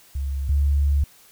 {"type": "tone pair in turn", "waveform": "sine", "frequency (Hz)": [68.8, 71.19], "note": ["C#2", "C#2"], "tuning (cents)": [-12, 47], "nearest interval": "minor second", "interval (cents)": 59, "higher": "second", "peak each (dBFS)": [-23, -16], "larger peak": "second", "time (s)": [[0.15, 0.49], [0.49, 1.04]], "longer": "second", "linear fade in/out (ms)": 5, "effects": ["white hiss -52 dBFS RMS until 1.31 s"]}